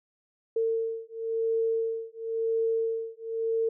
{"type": "beating tone pair", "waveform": "sine", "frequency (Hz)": [451.9, 452.86], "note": ["A4", "A4"], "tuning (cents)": [46, 50], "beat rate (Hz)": 0.96, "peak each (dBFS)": -29, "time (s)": [0.56, 3.69], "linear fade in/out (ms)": 5, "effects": []}